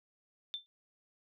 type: tone with exponential decay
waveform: sine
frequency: 3553 Hz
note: A7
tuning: 16 cents sharp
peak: -32 dBFS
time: 0.54-0.66 s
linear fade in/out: 0 ms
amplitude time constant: 25 ms
effects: none